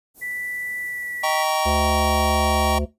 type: band-stop noise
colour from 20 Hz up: white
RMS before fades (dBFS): -42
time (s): 0.14-1.35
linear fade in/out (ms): 50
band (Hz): 580 to 11000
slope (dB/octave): 12
type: tone with pitch glide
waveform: sine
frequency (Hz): 1975.5 to 1953.9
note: B6 to B6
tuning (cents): 0 to -19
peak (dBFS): -27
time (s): 0.21-1.44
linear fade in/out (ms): 20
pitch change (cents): -19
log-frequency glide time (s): 0.77-1.14
type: chord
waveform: square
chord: Eb dominant seventh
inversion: none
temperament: just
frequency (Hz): 622.3 / 777.8 / 933.4 / 1120.1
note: Eb5 / G5 / Bb5 / Db6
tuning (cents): 0 / -14 / +2 / +18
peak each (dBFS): -26 / -24 / -27 / -26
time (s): 1.23-2.79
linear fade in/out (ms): 10
type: harmonic tone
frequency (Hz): 73.42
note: D2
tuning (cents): 0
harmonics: 1 / 3 / 5 / 7 / 9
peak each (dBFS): -23 / -28 / -30 / -31 / -33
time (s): 1.65-2.86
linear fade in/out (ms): 20
effects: noise-tail reverb RT60 0.2 s tail -17 dB re dry + resampled to 32000 Hz